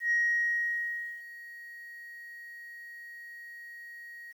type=tone with ADSR envelope; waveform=sine; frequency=1887 Hz; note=A#6; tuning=21 cents sharp; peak=-22 dBFS; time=0-4.33 s; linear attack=110 ms; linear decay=1100 ms; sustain=-21 dB; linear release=19 ms; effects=tanh soft clip ceiling -20 dBFS + 10-bit